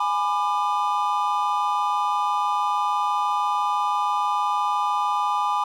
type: chord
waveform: triangle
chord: G# diminished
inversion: none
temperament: just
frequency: 830.6 / 996.7 / 1196.1 Hz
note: G#5 / B5 / D6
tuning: 0 / +16 / +31 cents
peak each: -23 dBFS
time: 0-5.64 s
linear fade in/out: 5 ms
effects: none